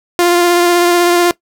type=tone with vibrato; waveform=sawtooth; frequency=349.2 Hz; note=F4; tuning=in tune; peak=-4 dBFS; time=0.19-1.31 s; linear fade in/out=0 ms; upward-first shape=triangle; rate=16 Hz; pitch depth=20 cents each way; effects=noise-tail reverb RT60 0.1 s tail -19 dB re dry